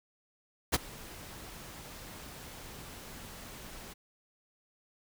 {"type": "noise with ADSR envelope", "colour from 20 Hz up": "pink", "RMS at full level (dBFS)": -24, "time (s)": [0.72, 3.94], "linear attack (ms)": 26, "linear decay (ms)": 23, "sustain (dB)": -23, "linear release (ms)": 17, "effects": []}